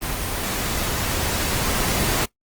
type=noise with level ramp; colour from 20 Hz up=pink; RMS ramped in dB=-26 to -21 dBFS; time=0.01-2.26 s; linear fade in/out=20 ms; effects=noise-tail reverb RT60 0.1 s tail -18 dB re dry + Opus 24 kbps